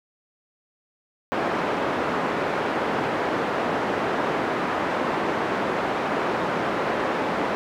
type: band-pass noise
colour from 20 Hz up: pink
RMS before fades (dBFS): -25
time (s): 1.32-7.55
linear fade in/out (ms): 0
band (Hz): 290 to 1500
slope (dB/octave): 12
effects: none